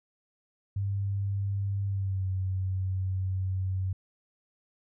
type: tone with pitch glide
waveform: sine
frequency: 99.2 to 94.17 Hz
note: G2 to F#2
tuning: +21 to +31 cents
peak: -27 dBFS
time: 0.76-3.93 s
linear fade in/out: 5 ms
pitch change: -90 cents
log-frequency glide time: 1.86-2.27 s
effects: none